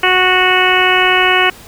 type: harmonic tone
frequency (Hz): 368.3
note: F#4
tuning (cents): -8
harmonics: 1 / 2 / 3 / 4 / 5 / 6 / 7 / 8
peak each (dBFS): -17 / -17 / -17 / -17 / -17 / -17 / -17 / -17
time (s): 0.03-1.5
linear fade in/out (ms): 5
effects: pink hiss -37 dBFS RMS until 1.67 s